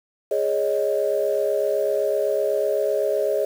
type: chord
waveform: sine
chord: Ab suspended fourth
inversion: none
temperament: equal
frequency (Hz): 415.3 / 554.4 / 622.3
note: Ab4 / Db5 / Eb5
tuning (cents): 0 / 0 / 0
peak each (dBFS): -23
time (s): 0.31-3.45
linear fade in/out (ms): 5
effects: tanh soft clip ceiling -10 dBFS + 7-bit